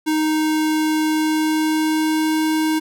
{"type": "tone with pitch glide", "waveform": "square", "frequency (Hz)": [311.1, 313.6], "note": ["D#4", "D#4"], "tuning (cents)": [0, 14], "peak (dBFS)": -17, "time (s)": [0.06, 2.8], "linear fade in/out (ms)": 20, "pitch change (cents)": 14, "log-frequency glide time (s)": [1.04, 2.43], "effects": []}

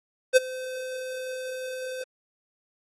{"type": "tone with ADSR envelope", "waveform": "square", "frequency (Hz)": 514, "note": "C5", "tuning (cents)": -31, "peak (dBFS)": -12, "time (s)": [0.33, 2.04], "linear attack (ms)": 36, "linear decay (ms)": 21, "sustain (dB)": -21, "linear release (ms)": 8, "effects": ["AAC 32 kbps"]}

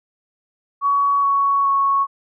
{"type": "tone with pitch steps", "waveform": "sine", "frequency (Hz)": [1125, 1115.3, 1105.7], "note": ["C#6", "C#6", "C#6"], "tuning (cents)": [25, 10, -5], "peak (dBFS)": -14, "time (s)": [0.81, 2.07], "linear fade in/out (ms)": 50, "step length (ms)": 420, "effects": []}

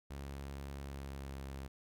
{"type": "tone with pitch glide", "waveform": "sawtooth", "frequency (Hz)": [69.3, 67.91], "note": ["C#2", "C#2"], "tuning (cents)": [0, -35], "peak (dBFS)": -39, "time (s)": [0.1, 1.68], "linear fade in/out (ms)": 10, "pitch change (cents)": -35, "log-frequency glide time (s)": [0.81, 1.39], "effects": []}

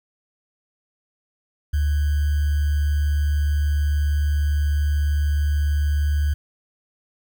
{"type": "tone with sample-and-hold", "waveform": "sine", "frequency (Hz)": 73.42, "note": "D2", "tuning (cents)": 0, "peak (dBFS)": -17, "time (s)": [1.73, 6.34], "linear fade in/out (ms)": 10, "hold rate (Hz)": 1575, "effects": []}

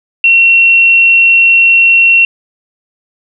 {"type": "tone", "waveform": "sine", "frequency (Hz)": 2725, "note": "F7", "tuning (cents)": -43, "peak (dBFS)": -3, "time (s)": [0.24, 2.25], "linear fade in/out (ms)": 2, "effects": []}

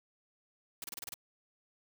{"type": "noise bursts", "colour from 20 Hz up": "white", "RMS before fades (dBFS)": -42, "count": 7, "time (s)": [0.82, 1.141], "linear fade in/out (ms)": 2, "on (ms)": 21, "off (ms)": 29, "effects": []}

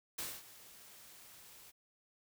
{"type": "noise with ADSR envelope", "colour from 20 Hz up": "white", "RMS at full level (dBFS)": -40, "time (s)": [0.18, 1.72], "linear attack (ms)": 8, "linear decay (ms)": 230, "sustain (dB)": -17, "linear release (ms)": 25, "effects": []}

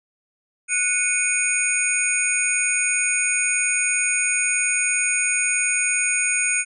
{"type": "tone cluster", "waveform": "sine", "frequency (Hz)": [1467, 2229, 2471, 6690, 8910], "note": ["F#6", "C#7", "D#7", "G#8", "C#9"], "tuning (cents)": [-15, 9, -13, 12, 8], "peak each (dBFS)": [-29, -27, -23, -26, -23], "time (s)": [0.68, 6.65], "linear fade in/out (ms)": 50, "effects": []}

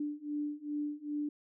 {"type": "beating tone pair", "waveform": "sine", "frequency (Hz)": [293.7, 296.2], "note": ["D4", "D4"], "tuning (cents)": [0, 15], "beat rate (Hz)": 2.5, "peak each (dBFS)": [-38, -37], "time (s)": [0, 1.29], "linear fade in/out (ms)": 5, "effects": []}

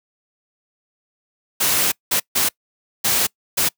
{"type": "noise bursts at uneven times", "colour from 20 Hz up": "white", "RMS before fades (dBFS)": -18, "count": 5, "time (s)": [[1.6, 1.92], [2.11, 2.2], [2.35, 2.49], [3.04, 3.27], [3.57, 3.69]], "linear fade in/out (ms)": 10, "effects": ["noise-tail reverb RT60 0.1 s tail -25 dB re dry", "high-pass 80 Hz 12 dB/octave"]}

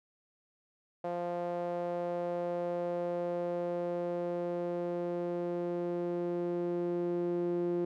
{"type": "tone with band-pass filter sweep", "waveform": "sawtooth", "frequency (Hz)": 174.4, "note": "F3", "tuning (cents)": -2, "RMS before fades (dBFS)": -34, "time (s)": [1.04, 7.85], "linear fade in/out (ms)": 5, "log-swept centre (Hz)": [610, 360], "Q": 3.3, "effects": []}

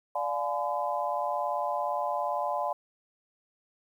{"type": "chord", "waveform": "sine", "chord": "D diminished seventh", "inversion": "none", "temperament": "just", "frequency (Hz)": [587.3, 704.8, 845.8, 1014.9], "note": ["D5", "F5", "Ab5", "Cb6"], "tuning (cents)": [0, 16, 31, 47], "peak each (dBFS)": -33, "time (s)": [0.15, 2.73], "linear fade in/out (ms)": 5, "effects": ["10-bit"]}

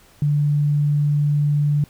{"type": "tone", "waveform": "sine", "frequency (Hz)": 146.6, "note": "D3", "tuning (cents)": -3, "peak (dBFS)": -15, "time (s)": [0.22, 1.84], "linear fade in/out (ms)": 2, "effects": ["pink hiss -52 dBFS RMS until 1.89 s"]}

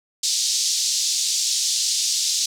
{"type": "band-pass noise", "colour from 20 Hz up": "white", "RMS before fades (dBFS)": -22, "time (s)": [0.23, 2.46], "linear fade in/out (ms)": 5, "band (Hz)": [4000, 6900], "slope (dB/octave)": 24, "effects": []}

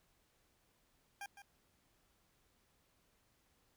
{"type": "tone with echo", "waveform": "20% pulse", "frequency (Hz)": 802, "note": "G5", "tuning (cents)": 39, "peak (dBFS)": -39, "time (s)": [1.21, 1.26], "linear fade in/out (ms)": 2, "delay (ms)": 160, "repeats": 1, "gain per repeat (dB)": -10, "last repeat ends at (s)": 1.42, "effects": ["pink hiss -75 dBFS RMS until 3.76 s"]}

